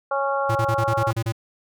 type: harmonic tone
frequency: 276.1 Hz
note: C#4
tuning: 7 cents flat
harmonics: 2 / 3 / 4 / 5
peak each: -24 / -26 / -27 / -28 dBFS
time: 0.11-1.11 s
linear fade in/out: 5 ms
type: tone bursts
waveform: square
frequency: 113.4 Hz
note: A#2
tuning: 47 cents flat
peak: -22 dBFS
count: 9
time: 0.49-1.323 s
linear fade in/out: 10 ms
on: 65 ms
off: 31 ms
effects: none